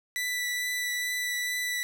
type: tone with vibrato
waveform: sawtooth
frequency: 1975.5 Hz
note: B6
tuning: in tune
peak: -25 dBFS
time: 0.16-1.83 s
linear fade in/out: 0 ms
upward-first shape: triangle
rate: 2.3 Hz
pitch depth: 11 cents each way
effects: none